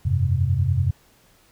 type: chord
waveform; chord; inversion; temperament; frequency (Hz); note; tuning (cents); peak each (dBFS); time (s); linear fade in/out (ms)
sine; F suspended second; none; equal; 87.31 / 98 / 130.81; F2 / G2 / C3; 0 / 0 / 0; -22; 0.05-0.91; 10
effects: pink hiss -57 dBFS RMS until 1.51 s